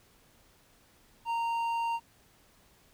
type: tone with hard clipping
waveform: sine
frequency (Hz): 926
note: A#5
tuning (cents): -12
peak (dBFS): -30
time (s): 1.25-2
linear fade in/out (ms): 50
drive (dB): 6
effects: pink hiss -63 dBFS RMS until 2.93 s